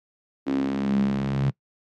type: tone with high-pass filter sweep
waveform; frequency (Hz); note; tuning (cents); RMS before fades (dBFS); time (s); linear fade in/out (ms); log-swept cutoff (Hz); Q
sawtooth; 68.1; C#2; -30; -24; 0.46-1.51; 20; 290 to 140; 7.8
effects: noise-tail reverb RT60 0.1 s tail -22 dB re dry + low-pass 4000 Hz 12 dB/octave